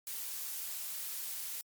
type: noise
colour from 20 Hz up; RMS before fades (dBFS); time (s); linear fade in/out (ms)
blue; -40; 0.07-1.61; 0
effects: MP3 96 kbps